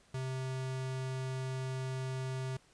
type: tone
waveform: square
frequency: 130.81 Hz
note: C3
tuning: in tune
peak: -36 dBFS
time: 0.14-2.57 s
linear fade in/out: 5 ms
effects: pink hiss -65 dBFS RMS until 2.73 s + resampled to 22050 Hz